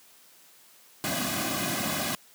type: noise with comb filter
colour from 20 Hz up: pink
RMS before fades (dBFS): -29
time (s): 1.04-2.15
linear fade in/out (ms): 0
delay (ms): 2.2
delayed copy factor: -0.95
effects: white hiss -56 dBFS RMS until 2.34 s + high-pass 150 Hz 12 dB/octave